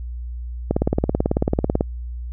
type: click train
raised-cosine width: 2 ms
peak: -4 dBFS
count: 21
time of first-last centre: 0.71-1.809 s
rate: 18.2 Hz
effects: added 60 Hz sine -27 dBFS peak until 2.32 s